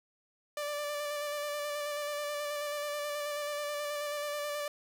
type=tone with vibrato; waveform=sawtooth; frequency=587 Hz; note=D5; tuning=1 cent flat; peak=-30 dBFS; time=0.57-4.68 s; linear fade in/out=2 ms; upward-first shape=square; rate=9.3 Hz; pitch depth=17 cents each way; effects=none